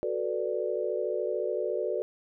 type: chord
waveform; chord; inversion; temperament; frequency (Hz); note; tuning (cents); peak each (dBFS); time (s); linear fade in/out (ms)
sine; B minor seventh; second; equal; 370 / 440 / 493.9 / 587.3; F#4 / A4 / B4 / D5; 0 / 0 / 0 / 0; -33; 0.03-2.02; 0
effects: none